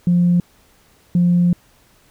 sine tone bursts at uneven times, 175.4 Hz, F3, 8 cents sharp, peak -10 dBFS, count 2, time 0.07-0.4 / 1.15-1.53 s, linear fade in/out 2 ms, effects tanh soft clip ceiling -7 dBFS + pink hiss -54 dBFS RMS until 2.1 s

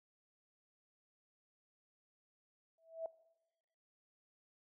sine tone with exponential growth, 654 Hz, E5, 14 cents flat, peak -35 dBFS, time 2.78-3.06 s, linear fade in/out 2 ms, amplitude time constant 59 ms, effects noise-tail reverb RT60 1.0 s tail -20 dB re dry

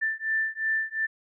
sine beating tone pair, 1771 / 1773.8 Hz, A6 / A6, +11 / +14 cents, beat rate 2.8 Hz, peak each -28 dBFS, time 0.01-1.07 s, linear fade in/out 20 ms, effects none

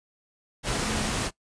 sine tone in noise, 215.5 Hz, A3, 36 cents flat, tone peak -33 dBFS, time 0.8-1.15 s, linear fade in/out 50 ms, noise pink, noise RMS -28 dBFS, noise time 0.63-1.31 s, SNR -8 dB, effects noise-tail reverb RT60 0.1 s tail -20 dB re dry + resampled to 22050 Hz

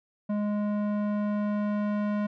square tone with low-pass filter sweep, 207.7 Hz, G#3, in tune, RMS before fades -28 dBFS, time 0.29-2.27 s, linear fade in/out 10 ms, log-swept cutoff 890 to 1600 Hz, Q 0.74, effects none

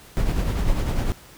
brown noise with tremolo, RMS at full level -19 dBFS, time 0.17-1.12 s, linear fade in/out 0 ms, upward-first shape triangle, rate 10 Hz, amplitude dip 55%, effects pink hiss -47 dBFS RMS until 1.37 s

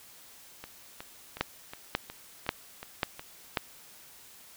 two click trains, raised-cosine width 0.3 ms, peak -10 / -24 dBFS, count 5 / 8, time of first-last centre 1.41-3.572 / 0.64-3.195 s, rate 1.85 / 2.74 Hz, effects white hiss -53 dBFS RMS until 4.56 s

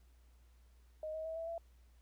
sine tone with pitch steps, 622.3 / 633.9 / 645.7 / 657.8 / 670.1 Hz, D#5 / D#5 / E5 / E5 / E5, 0 / +32 / -36 / -4 / +28 cents, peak -39 dBFS, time 1.03-1.58 s, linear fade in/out 2 ms, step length 110 ms, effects added 60 Hz sine -61 dBFS peak until 2.01 s + pink hiss -75 dBFS RMS until 2.01 s

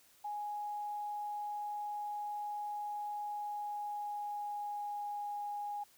sine tone with pitch glide, 830.6 to 823.9 Hz, G#5 to G#5, 0 to -14 cents, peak -37 dBFS, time 0.24-5.84 s, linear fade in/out 10 ms, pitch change -14 cents, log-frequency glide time 3.24-5.27 s, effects white hiss -65 dBFS RMS until 5.97 s

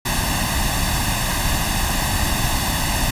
pink noise with comb filter, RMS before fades -20 dBFS, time 0.05-3.11 s, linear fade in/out 10 ms, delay 1.1 ms, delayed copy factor +0.75, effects resampled to 32000 Hz

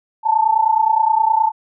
sine tone pair together, 869 / 898.6 Hz, A5 / A5, -22 / +36 cents, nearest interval minor second, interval 58 cents, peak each -15 dBFS, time 0.23-1.52 s, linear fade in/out 50 ms, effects none

